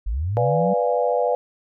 sine linear sweep, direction up, 43.87 to 195.2 Hz, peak -21 dBFS, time 0.06-0.74 s, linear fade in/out 10 ms
sine chord, B diminished seventh, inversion none, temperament equal, 493.9 / 587.3 / 698.5 / 830.6 Hz, B4 / D5 / F5 / Ab5, 0 / 0 / 0 / 0 cents, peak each -21 / -23 / -24 / -27 dBFS, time 0.37-1.35 s, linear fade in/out 0 ms
effects none

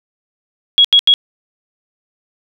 sine tone bursts, 3322 Hz, G#7, in tune, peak -5 dBFS, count 3, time 0.78-1.139 s, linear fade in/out 0 ms, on 65 ms, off 82 ms, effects none

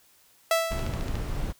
sawtooth tone with exponential decay, 659 Hz, E5, 1 cent flat, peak -15 dBFS, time 0.51-1.16 s, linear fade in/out 2 ms, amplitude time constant 140 ms
brown noise, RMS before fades -30 dBFS, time 0.7-1.53 s, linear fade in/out 20 ms
click train, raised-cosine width 0.2 ms, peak -21 dBFS, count 7, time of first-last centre 0.72-1.155 s, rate 13.8 Hz
effects white hiss -60 dBFS RMS until 1.59 s

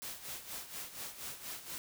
white noise with tremolo, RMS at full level -42 dBFS, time 0.02-1.78 s, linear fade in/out 0 ms, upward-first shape sine, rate 4.2 Hz, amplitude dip 70%, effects none

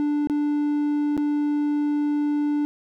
triangle tone with dropouts, 294.1 Hz, D4, 3 cents sharp, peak -18 dBFS, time 0-2.65 s, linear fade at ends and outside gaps 0 ms, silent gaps 0.272-0.298 / 1.168-1.177 s, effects none

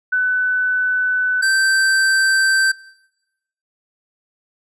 sine / square tone pair in turn, 1500 / 1557.4 Hz, F#6 / G6, +23 / -12 cents, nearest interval minor second, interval 65 cents, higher second, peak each -14 dBFS, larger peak neither, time 0.12-1.42 / 1.42-2.72 s, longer neither, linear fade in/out 10 ms, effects noise-tail reverb RT60 1.0 s tail -24 dB re dry + resampled to 24000 Hz

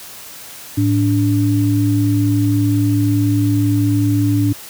sine tone pair together, 108.39 / 290.2 Hz, A2 / D4, -26 / -21 cents, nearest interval octave + perfect fourth, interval 1705 cents, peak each -14 / -15 dBFS, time 0.77-4.53 s, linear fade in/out 10 ms, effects white hiss -35 dBFS RMS until 4.69 s + high-pass 60 Hz 12 dB/octave

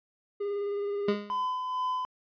triangle tone with vibrato, 405.8 Hz, G#4, 40 cents flat, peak -27 dBFS, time 0.4-1.15 s, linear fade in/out 10 ms, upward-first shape square, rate 19 Hz, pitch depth 15 cents each way
25% pulse tone with exponential decay, 205.7 Hz, G#3, 16 cents flat, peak -20 dBFS, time 1.08-1.46 s, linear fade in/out 5 ms, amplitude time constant 82 ms
triangle tone with tremolo, 1012 Hz, B5, 42 cents sharp, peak -25 dBFS, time 1.3-2.05 s, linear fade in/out 0 ms, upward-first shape sine, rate 2.2 Hz, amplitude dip 40%
effects resampled to 11025 Hz

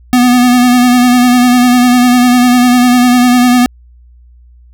square tone with vibrato, 246.9 Hz, B3, in tune, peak -5 dBFS, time 0.13-3.66 s, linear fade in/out 0 ms, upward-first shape sine, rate 10 Hz, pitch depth 32 cents each way, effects added 60 Hz sine -37 dBFS peak until 4.73 s

